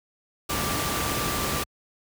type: tone in noise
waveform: sine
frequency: 1174.7 Hz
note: D6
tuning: in tune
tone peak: -33 dBFS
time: 0.49-1.64 s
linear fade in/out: 10 ms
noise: pink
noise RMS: -27 dBFS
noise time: 0.49-1.64 s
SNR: -9 dB
effects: high-pass 60 Hz 12 dB/octave